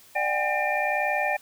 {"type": "tone cluster", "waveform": "sine", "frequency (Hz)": [596, 751, 812, 1806, 2390], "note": ["D5", "F#5", "G#5", "A6", "D7"], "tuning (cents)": [25, 26, -39, 45, 30], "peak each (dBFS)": -29, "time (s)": [0.15, 1.37], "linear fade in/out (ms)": 10, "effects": ["white hiss -53 dBFS RMS until 1.41 s"]}